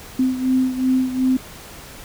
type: beating tone pair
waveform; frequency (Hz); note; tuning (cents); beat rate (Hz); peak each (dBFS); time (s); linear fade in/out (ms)
sine; 257.7 / 260.4; C4 / C4; -26 / -8; 2.7; -17 / -22; 0.19-1.37; 5
effects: pink hiss -39 dBFS RMS until 2.04 s